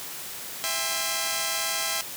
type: chord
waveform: 5% pulse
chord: C major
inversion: first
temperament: equal with one note detuned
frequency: 659.3 / 802.8 / 1046.5 Hz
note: E5 / G5 / C6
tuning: 0 / +41 / 0 cents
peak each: -19 dBFS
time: 0.64-2.01 s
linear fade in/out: 0 ms
effects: white hiss -37 dBFS RMS until 2.16 s + high-pass 80 Hz 12 dB/octave